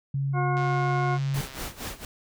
sine tone, 138.1 Hz, C#3, 6 cents flat, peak -24 dBFS, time 0.14-1.41 s, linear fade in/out 5 ms
harmonic tone, 359.8 Hz, F#4, 48 cents flat, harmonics 1 / 2 / 3 / 4 / 6, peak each -31 / -29 / -31 / -34 / -39 dBFS, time 0.33-1.19 s, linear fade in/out 50 ms
click train, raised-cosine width 0.2 ms, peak -25 dBFS, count 136, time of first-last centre 0.57-1.585 s, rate 133 Hz
pink noise with tremolo, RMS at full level -33 dBFS, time 1.34-2.05 s, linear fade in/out 2 ms, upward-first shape sine, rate 4.3 Hz, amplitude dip 85%
effects none

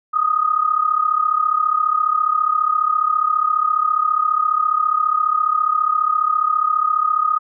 sine tone with amplitude modulation, 1244.5 Hz, D#6, in tune, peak -11 dBFS, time 0.13-7.39 s, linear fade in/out 20 ms, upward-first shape sine, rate 34.7 Hz, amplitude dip 80%, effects none

